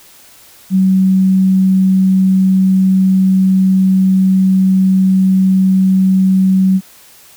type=tone; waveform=sine; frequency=189.2 Hz; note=F#3; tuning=39 cents sharp; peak=-7 dBFS; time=0.7-6.81 s; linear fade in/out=50 ms; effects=white hiss -42 dBFS RMS until 7.36 s

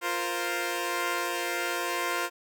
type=chord; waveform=10% pulse; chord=F suspended fourth; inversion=none; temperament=equal; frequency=349.2 / 466.2 / 523.3 Hz; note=F4 / Bb4 / C5; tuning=0 / 0 / 0 cents; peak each=-23 / -26 / -25 dBFS; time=0.01-2.3 s; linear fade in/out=50 ms; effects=none

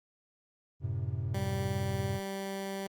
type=chord; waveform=triangle; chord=F# diminished; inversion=none; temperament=equal; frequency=92.5 / 110 / 130.81 Hz; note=F#2 / A2 / C3; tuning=0 / 0 / 0 cents; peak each=-34 dBFS; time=0.8-2.2 s; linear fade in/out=50 ms
type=tone; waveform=15% pulse; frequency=195 Hz; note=G3; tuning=9 cents flat; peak=-29 dBFS; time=1.34-2.87 s; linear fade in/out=5 ms
effects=Opus 32 kbps

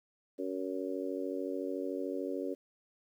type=harmonic tone; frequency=93.6 Hz; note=F#2; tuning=20 cents sharp; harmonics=3 / 4 / 5 / 6; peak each=-38 / -39 / -40 / -41 dBFS; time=0.38-2.55 s; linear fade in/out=20 ms; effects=11-bit

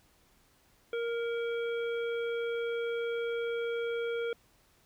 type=harmonic tone with a mistuned harmonic; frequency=467.4 Hz; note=A#4; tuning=5 cents sharp; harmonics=1 / 3 / 5 / 7; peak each=-31 / -41 / -45 / -48 dBFS; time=0.93-4.33 s; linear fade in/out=2 ms; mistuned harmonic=5; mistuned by=-31 cents; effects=pink hiss -66 dBFS RMS until 4.85 s

